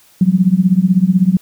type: tone with tremolo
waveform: sine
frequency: 185 Hz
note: F#3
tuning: in tune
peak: -4 dBFS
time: 0.21-1.37 s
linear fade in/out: 2 ms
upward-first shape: triangle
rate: 16 Hz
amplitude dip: 100%
effects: white hiss -49 dBFS RMS until 1.41 s